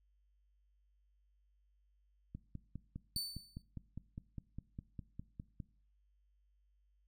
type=click train; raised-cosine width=5 ms; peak=-32 dBFS; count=17; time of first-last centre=2.35-5.602 s; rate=4.92 Hz
type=tone with exponential decay; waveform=sawtooth; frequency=4523 Hz; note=C#8; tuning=34 cents sharp; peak=-32 dBFS; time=3.16-3.62 s; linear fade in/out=1 ms; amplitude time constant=99 ms
effects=noise-tail reverb RT60 0.5 s tail -20 dB re dry + added 50 Hz sine -70 dBFS peak until 7.07 s